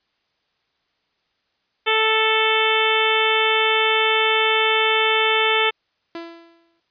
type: harmonic tone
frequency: 440 Hz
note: A4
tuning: in tune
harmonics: 1 / 2 / 3 / 4 / 5 / 6 / 7 / 8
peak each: -22 / -24 / -24 / -26 / -23 / -24 / -24 / -26 dBFS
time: 1.86-5.71 s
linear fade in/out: 20 ms
type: tone with exponential decay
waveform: sawtooth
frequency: 335.5 Hz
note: E4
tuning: 31 cents sharp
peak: -24 dBFS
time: 6.15-6.8 s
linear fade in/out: 2 ms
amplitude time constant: 140 ms
effects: white hiss -69 dBFS RMS until 6.9 s + resampled to 11025 Hz